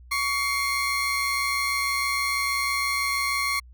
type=tone pair together; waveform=30% pulse; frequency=1124.6 / 2123 Hz; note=C#6 / C7; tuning=+25 / +25 cents; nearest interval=major seventh; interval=1100 cents; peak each=-24 / -23 dBFS; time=0.11-3.6 s; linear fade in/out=10 ms; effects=added 61 Hz sine -45 dBFS peak until 3.73 s